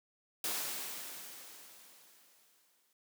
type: noise with exponential decay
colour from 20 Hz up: white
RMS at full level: -35 dBFS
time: 0.44-2.93 s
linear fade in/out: 2 ms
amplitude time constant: 540 ms
effects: high-pass 200 Hz 12 dB/octave